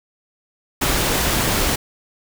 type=noise; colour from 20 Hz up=pink; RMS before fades=-19 dBFS; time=0.81-1.76 s; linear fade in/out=10 ms; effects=none